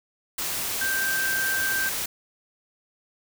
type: tone in noise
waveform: sine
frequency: 1568 Hz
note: G6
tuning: in tune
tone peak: -24 dBFS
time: 0.81-1.89 s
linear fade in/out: 5 ms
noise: white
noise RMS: -29 dBFS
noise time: 0.38-2.06 s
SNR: +2 dB
effects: none

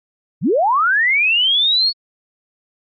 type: linear sweep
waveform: sine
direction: up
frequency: 110 to 4433 Hz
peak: -12 dBFS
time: 0.41-1.93 s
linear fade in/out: 50 ms
effects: Opus 48 kbps

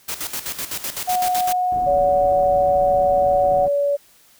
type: noise with tremolo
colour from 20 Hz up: white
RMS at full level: -26 dBFS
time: 0.08-1.53 s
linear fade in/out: 10 ms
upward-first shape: square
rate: 7.9 Hz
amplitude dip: 70%
type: tone with pitch glide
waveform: sine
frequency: 729 to 736.6 Hz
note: F#5 to F#5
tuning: -26 to -8 cents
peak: -17 dBFS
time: 1.07-3.67 s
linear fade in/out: 20 ms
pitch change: +18 cents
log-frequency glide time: 1.77-2.25 s
type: low-pass noise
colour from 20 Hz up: pink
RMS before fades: -34 dBFS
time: 1.72-3.68 s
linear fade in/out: 0 ms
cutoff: 540 Hz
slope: 12 dB/octave
type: tone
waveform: sine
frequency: 570 Hz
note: C#5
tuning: 48 cents sharp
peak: -16 dBFS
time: 1.86-3.97 s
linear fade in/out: 20 ms
effects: white hiss -53 dBFS RMS until 4.39 s

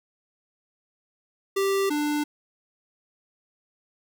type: tone pair in turn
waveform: square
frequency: 391.8 / 296.2 Hz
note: G4 / D4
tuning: -1 / +15 cents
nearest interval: perfect fourth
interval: 484 cents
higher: first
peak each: -22 / -24 dBFS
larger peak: first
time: 1.56-1.9 / 1.9-2.24 s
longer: neither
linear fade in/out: 10 ms
effects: none

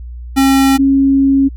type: tone pair in turn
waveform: square / sine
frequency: 270 / 273 Hz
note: C#4 / C#4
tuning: -45 / -26 cents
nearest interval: unison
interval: 19 cents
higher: second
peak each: -8 / -7 dBFS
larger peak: second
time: 0.36-0.78 / 0.78-1.49 s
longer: second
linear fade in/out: 20 ms
effects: added 60 Hz sine -25 dBFS peak until 1.56 s

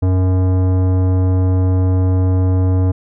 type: tone with tanh clipping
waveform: sine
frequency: 92.7 Hz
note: F#2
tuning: 4 cents sharp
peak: -13 dBFS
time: 0.02-2.92 s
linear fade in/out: 10 ms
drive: 16 dB
effects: none

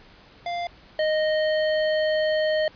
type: tone pair in turn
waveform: square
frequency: 696 / 620 Hz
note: F5 / D#5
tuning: -6 / -6 cents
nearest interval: major second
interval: 200 cents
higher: first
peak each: -27 / -21 dBFS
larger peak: second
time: 0.46-0.67 / 0.99-2.68 s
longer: second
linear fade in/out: 2 ms
effects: pink hiss -51 dBFS RMS until 2.75 s + resampled to 11025 Hz

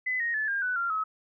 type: tone with pitch steps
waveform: sine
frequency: 2014 / 1868.3 / 1733.2 / 1607.8 / 1491.5 / 1383.6 / 1283.5 Hz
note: B6 / A#6 / A6 / G6 / F#6 / F6 / E6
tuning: +33 / +3 / -27 / +43 / +13 / -17 / -47 cents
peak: -26 dBFS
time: 0.06-1.04 s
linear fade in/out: 10 ms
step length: 140 ms
effects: none

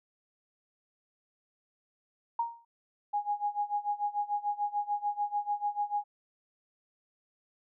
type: tone with exponential decay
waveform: sine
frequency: 932.3 Hz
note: A#5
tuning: in tune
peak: -24 dBFS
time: 2.39-2.65 s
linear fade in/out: 5 ms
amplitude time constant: 56 ms
type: tone with tremolo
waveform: sine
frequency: 825 Hz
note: G#5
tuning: 12 cents flat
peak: -26 dBFS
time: 3.13-6.04 s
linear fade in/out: 10 ms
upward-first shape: sine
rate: 6.8 Hz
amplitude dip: 90%
effects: none

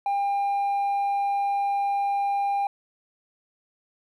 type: tone with hard clipping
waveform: triangle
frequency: 801 Hz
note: G5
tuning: 37 cents sharp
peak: -21 dBFS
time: 0.06-2.67 s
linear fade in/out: 2 ms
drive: 1 dB
effects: none

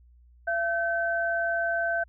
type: tone pair together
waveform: sine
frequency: 678 / 1537 Hz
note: E5 / G6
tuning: +49 / -35 cents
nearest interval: octave + major second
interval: 1416 cents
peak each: -27 dBFS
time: 0.47-2.04 s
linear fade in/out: 10 ms
effects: added 60 Hz sine -53 dBFS peak until 2.08 s

